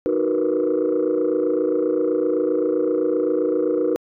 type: chord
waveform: sine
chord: B major seventh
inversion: first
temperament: equal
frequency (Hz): 311.1 / 370 / 466.2 / 493.9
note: D#4 / F#4 / A#4 / B4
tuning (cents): 0 / 0 / 0 / 0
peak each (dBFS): -22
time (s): 0.06-3.96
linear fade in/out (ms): 0
effects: tanh soft clip ceiling -12 dBFS